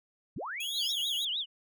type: linear sweep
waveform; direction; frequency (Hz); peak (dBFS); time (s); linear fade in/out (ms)
sine; up; 71 to 5590; -35; 0.36-0.92; 5
type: tone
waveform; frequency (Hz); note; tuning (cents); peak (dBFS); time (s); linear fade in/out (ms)
sawtooth; 3322; G#7; 0; -33; 0.6-1.25; 5
type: tone with vibrato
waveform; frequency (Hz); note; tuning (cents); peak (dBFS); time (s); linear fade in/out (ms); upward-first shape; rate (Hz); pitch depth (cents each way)
sine; 3328; G#7; +3; -30; 0.73-1.46; 50; triangle; 6.5; 290
effects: none